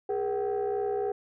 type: tone cluster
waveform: sine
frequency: 410.6 / 473.9 / 758 Hz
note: G#4 / A#4 / F#5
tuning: -20 / +28 / +42 cents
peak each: -27 / -32 / -33 dBFS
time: 0.09-1.12 s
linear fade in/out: 5 ms
effects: tanh soft clip ceiling -22 dBFS